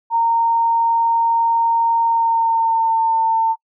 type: tone with pitch glide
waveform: sine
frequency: 922 to 900.9 Hz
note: A#5 to A5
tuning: -19 to +41 cents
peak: -13 dBFS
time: 0.1-3.56 s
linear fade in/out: 50 ms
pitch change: -40 cents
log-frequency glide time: 2.02-3.03 s
effects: noise-tail reverb RT60 0.1 s tail -26 dB re dry